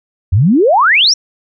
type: exponential sweep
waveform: sine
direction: up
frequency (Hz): 82.41 to 5920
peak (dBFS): -6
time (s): 0.32-1.14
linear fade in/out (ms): 10
effects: none